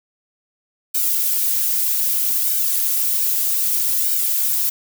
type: noise with flanger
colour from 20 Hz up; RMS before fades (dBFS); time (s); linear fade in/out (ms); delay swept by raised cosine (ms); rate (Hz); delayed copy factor
violet; -19; 0.94-4.7; 10; 1.3 to 5.6; 0.63; +1
effects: none